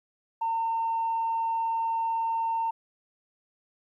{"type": "tone", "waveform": "sine", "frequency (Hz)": 909, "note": "A#5", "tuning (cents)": -44, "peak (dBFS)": -24, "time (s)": [0.41, 2.71], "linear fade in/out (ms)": 10, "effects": ["tanh soft clip ceiling -21 dBFS", "11-bit"]}